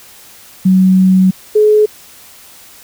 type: tone pair in turn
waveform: sine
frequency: 187.3 / 425 Hz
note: F#3 / G#4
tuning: +21 / +40 cents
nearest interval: octave + major second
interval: 1419 cents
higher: second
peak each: -5 dBFS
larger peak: neither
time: 0.65-1.31 / 1.55-1.86 s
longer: first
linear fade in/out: 10 ms
effects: white hiss -39 dBFS RMS until 2.83 s